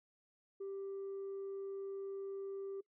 sine tone, 392 Hz, G4, in tune, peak -39 dBFS, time 0.6-2.81 s, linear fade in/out 10 ms, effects noise-tail reverb RT60 0.1 s tail -22 dB re dry + tanh soft clip ceiling -39 dBFS

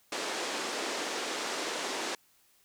pink band-pass noise, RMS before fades -35 dBFS, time 0.12-2.15 s, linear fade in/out 2 ms, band 300 to 7800 Hz, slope 24 dB/octave, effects white hiss -66 dBFS RMS until 2.64 s

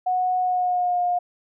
sine tone with pitch glide, 734 to 711.9 Hz, F#5 to F5, -14 to +33 cents, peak -19 dBFS, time 0.06-1.19 s, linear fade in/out 10 ms, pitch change -53 cents, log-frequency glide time 0.39-1 s, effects none

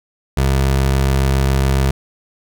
25% pulse tone, 67.2 Hz, C2, 47 cents sharp, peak -9 dBFS, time 0.37-1.91 s, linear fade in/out 5 ms, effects none

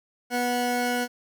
20% pulse tone pair together, 244.9 / 734 Hz, B3 / F#5, -14 / -14 cents, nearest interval octave + perfect fifth, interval 1900 cents, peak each -21 / -24 dBFS, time 0.3-1.08 s, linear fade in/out 50 ms, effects none

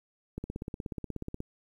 click train, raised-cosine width 3 ms, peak -23 dBFS, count 18, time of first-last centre 0.38-1.404 s, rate 16.6 Hz, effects 10-bit

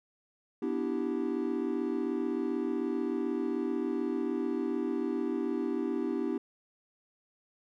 triangle chord, E minor seventh, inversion second, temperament equal with one note detuned, 246.9 / 293.7 / 329.6 / 389.7 Hz, B3 / D4 / E4 / G4, 0 / 0 / 0 / -10 cents, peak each -33 dBFS, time 0.62-6.38 s, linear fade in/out 5 ms, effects none

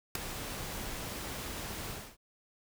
pink noise with ADSR envelope, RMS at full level -25 dBFS, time 0.15-2.17 s, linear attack 4 ms, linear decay 4 ms, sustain -15 dB, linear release 280 ms, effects none

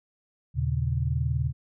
sine tone cluster, 79.6 / 118.3 / 139 Hz, D#2 / A#2 / C#3, +40 / +26 / +5 cents, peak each -28 dBFS, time 0.54-1.53 s, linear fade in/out 50 ms, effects none

